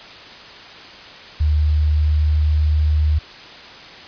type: tone with pitch glide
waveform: sine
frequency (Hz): 75.6 to 76.17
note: D#2 to D#2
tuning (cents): -49 to -36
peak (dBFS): -13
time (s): 1.4-3.19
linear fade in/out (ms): 10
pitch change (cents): +13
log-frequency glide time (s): 1.52-2.57
effects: white hiss -38 dBFS RMS until 4.07 s + resampled to 11025 Hz